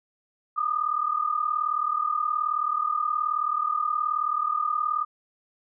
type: tone pair together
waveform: sine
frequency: 1201 / 1239.8 Hz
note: D6 / D#6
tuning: +38 / -7 cents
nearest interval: minor second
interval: 55 cents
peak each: -26 dBFS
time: 0.56-5.05 s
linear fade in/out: 20 ms
effects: none